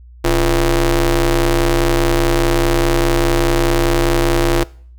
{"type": "ring-modulated tone", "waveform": "sawtooth", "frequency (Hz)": 155.56, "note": "D#3", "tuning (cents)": 0, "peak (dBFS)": -5, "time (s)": [0.24, 4.64], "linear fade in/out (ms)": 10, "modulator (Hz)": 188, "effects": ["noise-tail reverb RT60 0.5 s tail -22 dB re dry", "added 60 Hz sine -37 dBFS peak until 4.98 s"]}